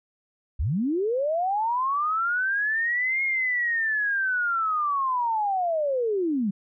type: linear two-way sweep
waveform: sine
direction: up then down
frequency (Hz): 50.4 to 2160 to 185.2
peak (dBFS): -22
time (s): 0.59-6.51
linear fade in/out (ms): 10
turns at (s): 3.23
effects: none